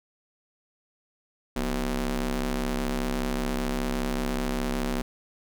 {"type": "ring-modulated tone", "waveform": "sawtooth", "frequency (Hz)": 138.9, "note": "C#3", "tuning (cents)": 4, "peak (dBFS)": -19, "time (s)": [1.56, 5.02], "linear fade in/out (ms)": 5, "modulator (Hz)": 102, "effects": []}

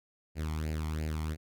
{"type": "tone with flanger", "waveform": "sawtooth", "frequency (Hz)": 77.78, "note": "D#2", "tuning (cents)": 0, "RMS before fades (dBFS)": -34, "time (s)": [0.35, 1.37], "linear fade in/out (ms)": 50, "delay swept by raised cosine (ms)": [0.42, 0.94], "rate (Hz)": 2.9, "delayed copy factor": 0.75, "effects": []}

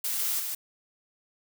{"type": "noise with echo", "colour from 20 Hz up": "blue", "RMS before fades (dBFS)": -30, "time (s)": [0.04, 0.4], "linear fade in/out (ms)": 5, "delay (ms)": 150, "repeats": 1, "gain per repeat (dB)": -3, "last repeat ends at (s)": 0.55, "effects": []}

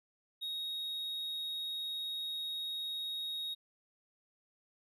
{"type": "tone", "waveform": "triangle", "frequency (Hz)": 3759, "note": "A#7", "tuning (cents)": 14, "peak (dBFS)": -35, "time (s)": [0.41, 3.55], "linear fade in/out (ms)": 20, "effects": []}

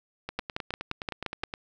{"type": "two click trains", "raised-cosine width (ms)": 0.3, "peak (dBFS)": [-18, -14], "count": [13, 7], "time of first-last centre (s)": [[0.29, 1.539], [0.39, 1.437]], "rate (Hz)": [9.61, 5.73], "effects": []}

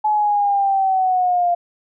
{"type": "linear sweep", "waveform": "sine", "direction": "down", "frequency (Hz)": [856, 694], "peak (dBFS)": -14, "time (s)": [0.04, 1.55], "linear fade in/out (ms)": 10, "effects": []}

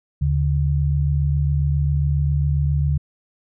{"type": "tone pair together", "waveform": "sine", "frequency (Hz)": [75.9, 143.28], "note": ["D#2", "D3"], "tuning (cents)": [-42, -42], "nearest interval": "major seventh", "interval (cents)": 1100, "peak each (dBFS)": -19, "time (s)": [0.21, 2.98], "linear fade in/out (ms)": 10, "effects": []}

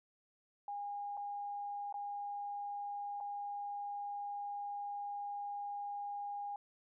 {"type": "tone with dropouts", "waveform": "sine", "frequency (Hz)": 814, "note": "G#5", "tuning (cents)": -35, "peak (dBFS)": -39, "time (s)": [0.68, 6.56], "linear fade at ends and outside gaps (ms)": 2, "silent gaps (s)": [[1.17, 1.174], [1.926, 1.941], [3.203, 3.208]], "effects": []}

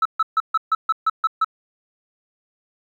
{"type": "tone bursts", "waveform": "sine", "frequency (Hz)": 1308, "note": "E6", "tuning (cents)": -14, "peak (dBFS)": -12, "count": 9, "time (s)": [0.02, 1.446], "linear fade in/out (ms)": 5, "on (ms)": 34, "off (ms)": 140, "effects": ["tanh soft clip ceiling -13 dBFS", "9-bit"]}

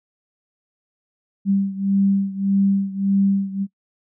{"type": "beating tone pair", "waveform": "sine", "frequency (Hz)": [196.1, 197.8], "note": ["G3", "G3"], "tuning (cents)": [1, 16], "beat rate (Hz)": 1.7, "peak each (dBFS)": [-18, -21], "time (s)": [1.45, 3.67], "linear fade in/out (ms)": 50, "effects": ["noise-tail reverb RT60 0.1 s tail -22 dB re dry"]}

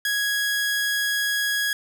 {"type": "tone", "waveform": "sawtooth", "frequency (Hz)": 1661.2, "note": "G#6", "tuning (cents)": 0, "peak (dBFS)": -18, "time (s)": [0.05, 1.73], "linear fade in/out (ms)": 2, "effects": []}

